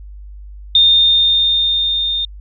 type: tone with level ramp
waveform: sine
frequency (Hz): 3641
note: A#7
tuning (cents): -41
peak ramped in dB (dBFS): -6 to -16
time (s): 0.75-2.25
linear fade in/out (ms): 2
effects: added 50 Hz sine -31 dBFS peak until 2.4 s